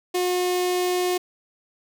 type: tone with notch filter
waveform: sawtooth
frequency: 360.7 Hz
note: F#4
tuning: 44 cents flat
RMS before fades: -23 dBFS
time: 0.14-1.18 s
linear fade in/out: 10 ms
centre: 1400 Hz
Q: 1.7
effects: none